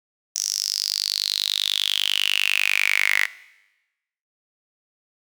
sawtooth tone with high-pass filter sweep, 50.1 Hz, G1, 38 cents sharp, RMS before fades -23 dBFS, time 0.35-3.26 s, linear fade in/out 10 ms, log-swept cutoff 5900 to 2000 Hz, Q 8.7, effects noise-tail reverb RT60 1.0 s tail -18 dB re dry

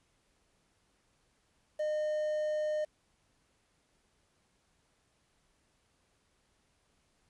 triangle tone with quantisation, 610 Hz, D#5, 34 cents flat, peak -28 dBFS, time 1.79-2.85 s, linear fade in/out 10 ms, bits 9, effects pink hiss -73 dBFS RMS until 7.29 s + resampled to 24000 Hz

